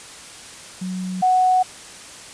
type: tone pair in turn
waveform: sine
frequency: 185 / 740 Hz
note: F#3 / F#5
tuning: 0 / 0 cents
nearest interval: 2 octaves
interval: 2400 cents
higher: second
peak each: -24 / -13 dBFS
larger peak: second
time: 0.81-1.22 / 1.22-1.63 s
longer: neither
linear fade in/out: 10 ms
effects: white hiss -39 dBFS RMS until 2.33 s + resampled to 22050 Hz